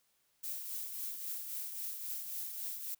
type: noise with tremolo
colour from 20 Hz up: violet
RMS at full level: -39 dBFS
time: 0.43-2.95 s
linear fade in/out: 10 ms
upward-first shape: triangle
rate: 3.7 Hz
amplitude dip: 50%
effects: white hiss -75 dBFS RMS until 2.99 s